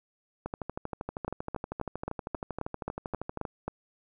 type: two click trains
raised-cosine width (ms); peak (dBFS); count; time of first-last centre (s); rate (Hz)
1; -20 / -18; 39 / 10; 0.46-3.452 / 1.28-3.68; 12.7 / 3.75
effects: none